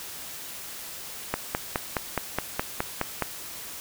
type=click train; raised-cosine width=0.5 ms; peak=-9 dBFS; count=10; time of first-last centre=1.34-3.223 s; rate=4.78 Hz; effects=white hiss -39 dBFS RMS until 3.8 s